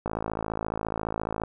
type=click train; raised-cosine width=1 ms; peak=-15 dBFS; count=76; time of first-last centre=0.06-1.436 s; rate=54.5 Hz; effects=none